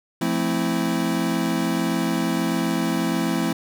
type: chord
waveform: square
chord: F major seventh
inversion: none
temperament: equal with one note detuned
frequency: 173.31 / 220 / 261.6 / 329.6 Hz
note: F3 / A3 / C4 / E4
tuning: -13 / 0 / 0 / 0 cents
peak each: -27 dBFS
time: 0.21-3.53 s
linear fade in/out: 5 ms
effects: none